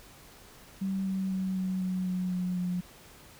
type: tone with pitch steps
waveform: sine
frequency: 192.7 / 190.71 / 188.73 / 186.78 / 184.85 / 182.94 / 181.05 / 179.17 Hz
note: G3 / G3 / F#3 / F#3 / F#3 / F#3 / F#3 / F3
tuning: -29 / -47 / +35 / +17 / -1 / -19 / -37 / +45 cents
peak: -28 dBFS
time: 0.81-2.81 s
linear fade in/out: 10 ms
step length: 250 ms
effects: pink hiss -53 dBFS RMS until 3.39 s